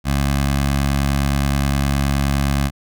15% pulse tone with notch filter, 69.6 Hz, C#2, 8 cents sharp, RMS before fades -18 dBFS, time 0.04-2.71 s, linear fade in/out 50 ms, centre 420 Hz, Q 1, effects none

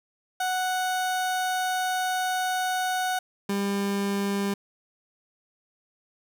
30% pulse tone pair in turn, 740 / 199.66 Hz, F#5 / G3, 0 / +32 cents, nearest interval octave + major seventh, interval 2268 cents, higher first, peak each -22 dBFS, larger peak neither, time 0.4-3.19 / 3.49-4.54 s, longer first, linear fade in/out 5 ms, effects none

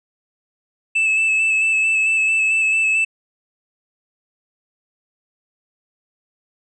triangle tone with vibrato, 2620 Hz, E7, 11 cents flat, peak -13 dBFS, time 0.95-3.05 s, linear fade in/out 10 ms, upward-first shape square, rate 4.5 Hz, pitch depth 16 cents each way, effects resampled to 22050 Hz

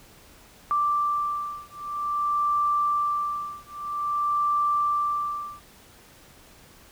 sine beating tone pair, 1174.7 / 1175.21 Hz, D6 / D6, 0 / +1 cents, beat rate 0.51 Hz, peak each -26 dBFS, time 0.71-5.6 s, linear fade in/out 0 ms, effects pink hiss -52 dBFS RMS until 6.91 s

